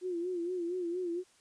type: tone with vibrato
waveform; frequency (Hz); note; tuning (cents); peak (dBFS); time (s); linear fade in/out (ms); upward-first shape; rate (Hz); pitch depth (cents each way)
sine; 352.8; F4; +18; -32; 0.01-1.24; 50; sine; 4.3; 81
effects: white hiss -65 dBFS RMS until 1.4 s + resampled to 22050 Hz